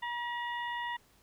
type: harmonic tone with a mistuned harmonic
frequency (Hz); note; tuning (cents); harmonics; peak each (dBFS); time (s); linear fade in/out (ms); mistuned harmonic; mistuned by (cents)
957; A#5; +45; 1 / 2 / 3 / 4; -36 / -38 / -46 / -50; 0.02-0.97; 10; 4; -140
effects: pink hiss -65 dBFS RMS until 1.22 s